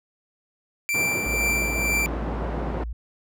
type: tone with tremolo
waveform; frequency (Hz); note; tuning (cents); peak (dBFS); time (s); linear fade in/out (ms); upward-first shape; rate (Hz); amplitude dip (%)
45% pulse; 2349; D7; 0; -20; 0.89-2.06; 0; triangle; 2.1; 55
type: band-pass noise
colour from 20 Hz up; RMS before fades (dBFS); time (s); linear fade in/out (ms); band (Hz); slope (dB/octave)
pink; -31; 0.94-2.84; 5; 140 to 980; 12
type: tone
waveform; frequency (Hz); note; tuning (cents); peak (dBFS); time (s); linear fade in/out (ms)
sine; 57.3; A#1; -29; -28; 1.26-2.93; 5
effects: none